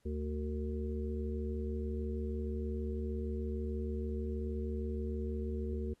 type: harmonic tone with a mistuned harmonic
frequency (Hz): 74.6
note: D2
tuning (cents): +28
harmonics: 1 / 3 / 5 / 6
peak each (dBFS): -36 / -41 / -42 / -45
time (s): 0.05-5.94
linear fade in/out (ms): 10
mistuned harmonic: 6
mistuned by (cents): +45
effects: pink hiss -75 dBFS RMS until 6 s + AAC 32 kbps